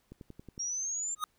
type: click train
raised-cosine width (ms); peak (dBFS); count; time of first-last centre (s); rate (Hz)
3; -33; 6; 0.12-0.579; 10.9
type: exponential sweep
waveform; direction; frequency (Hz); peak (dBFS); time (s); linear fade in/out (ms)
sine; up; 5580 to 7370; -32; 0.59-1.15; 10
type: tone with exponential growth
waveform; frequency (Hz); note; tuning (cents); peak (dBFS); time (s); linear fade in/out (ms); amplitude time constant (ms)
square; 1244.5; D#6; 0; -27; 1.16-1.24; 1; 16
effects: pink hiss -72 dBFS RMS until 1.38 s